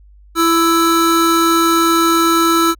square tone pair together, 333.6 / 1318.5 Hz, E4 / E6, +21 / 0 cents, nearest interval 2 octaves, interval 2379 cents, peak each -14 dBFS, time 0.35-2.75 s, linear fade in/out 50 ms, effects added 50 Hz sine -41 dBFS peak until 2.79 s + AAC 64 kbps

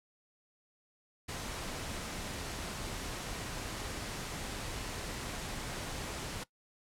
pink noise, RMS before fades -40 dBFS, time 1.28-6.44 s, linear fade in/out 10 ms, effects noise-tail reverb RT60 0.1 s tail -19 dB re dry + low-pass 10000 Hz 12 dB/octave

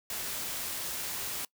white noise, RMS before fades -36 dBFS, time 0.1-1.45 s, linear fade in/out 2 ms, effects noise-tail reverb RT60 0.1 s tail -23 dB re dry

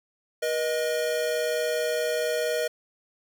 square tone pair together, 481.3 / 622.3 Hz, B4 / D#5, -45 / 0 cents, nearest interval major third, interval 445 cents, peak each -28 dBFS, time 0.42-2.68 s, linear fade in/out 10 ms, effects none

